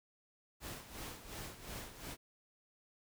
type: noise with tremolo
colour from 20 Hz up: pink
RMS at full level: -45 dBFS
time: 0.6-2.17 s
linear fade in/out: 50 ms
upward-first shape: sine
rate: 2.8 Hz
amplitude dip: 70%
effects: none